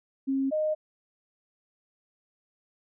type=tone pair in turn; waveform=sine; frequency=270 / 617.1 Hz; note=C#4 / D#5; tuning=-45 / -14 cents; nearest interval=octave + major second; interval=1431 cents; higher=second; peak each=-24 dBFS; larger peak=neither; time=0.27-0.51 / 0.51-0.75 s; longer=neither; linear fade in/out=20 ms; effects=none